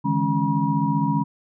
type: tone cluster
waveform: sine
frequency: 147 / 162.1 / 207.2 / 275.3 / 962 Hz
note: D3 / E3 / G#3 / C#4 / B5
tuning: +2 / -29 / -4 / -12 / -46 cents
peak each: -25 dBFS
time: 0.04-1.24 s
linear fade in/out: 20 ms
effects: none